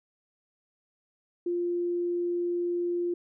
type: tone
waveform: sine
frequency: 349.2 Hz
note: F4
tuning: in tune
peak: -26 dBFS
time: 1.46-3.14 s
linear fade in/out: 5 ms
effects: none